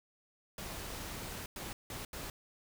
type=noise bursts at uneven times; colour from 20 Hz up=pink; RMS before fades=-43 dBFS; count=4; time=0.58-1.46 / 1.56-1.73 / 1.9-2.05 / 2.13-2.3 s; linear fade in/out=2 ms; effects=none